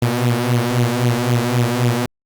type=tone with flanger; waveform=sawtooth; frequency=121.1 Hz; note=B2; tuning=34 cents flat; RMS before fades=-17 dBFS; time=0.02-2.06 s; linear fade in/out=5 ms; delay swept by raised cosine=0.29 to 5.19 ms; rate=3.8 Hz; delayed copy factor=+0.7; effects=Opus 32 kbps